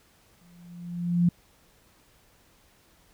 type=tone with exponential growth; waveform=sine; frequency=173.9 Hz; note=F3; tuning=7 cents flat; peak=-16 dBFS; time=0.41-1.29 s; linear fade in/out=5 ms; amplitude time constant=190 ms; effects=pink hiss -61 dBFS RMS until 3.13 s